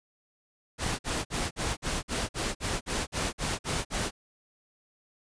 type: noise bursts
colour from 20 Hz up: pink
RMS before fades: -30 dBFS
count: 13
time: 0.78-4.11 s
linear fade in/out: 50 ms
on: 210 ms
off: 50 ms
effects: resampled to 22050 Hz